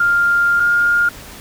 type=tone pair in turn; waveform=sine; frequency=1400 / 1413 Hz; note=F6 / F6; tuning=+4 / +20 cents; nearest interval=unison; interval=16 cents; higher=second; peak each=-11 dBFS; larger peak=neither; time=0-0.6 / 0.6-1.09 s; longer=first; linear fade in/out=5 ms; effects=pink hiss -36 dBFS RMS until 1.4 s